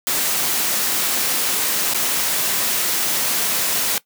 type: noise with dropouts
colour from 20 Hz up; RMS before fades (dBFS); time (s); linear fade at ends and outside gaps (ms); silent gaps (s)
white; -20; 0.07-3.98; 1; 1.937-1.945
effects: noise-tail reverb RT60 0.1 s tail -19 dB re dry + high-pass 150 Hz 12 dB/octave